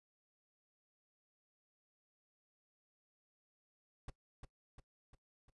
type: noise with echo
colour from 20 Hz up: brown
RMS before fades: -41 dBFS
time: 4.08-4.1 s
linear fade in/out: 5 ms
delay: 350 ms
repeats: 4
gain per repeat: -5 dB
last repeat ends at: 5.5 s
effects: noise-tail reverb RT60 0.1 s tail -20 dB re dry + resampled to 24000 Hz